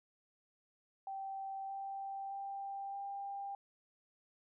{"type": "tone with pitch steps", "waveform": "sine", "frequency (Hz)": [778, 783.9, 789.8, 795.7], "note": ["G5", "G5", "G5", "G5"], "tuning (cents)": [-13, 0, 13, 26], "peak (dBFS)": -40, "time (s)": [1.07, 3.55], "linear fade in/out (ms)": 2, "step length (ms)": 620, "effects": []}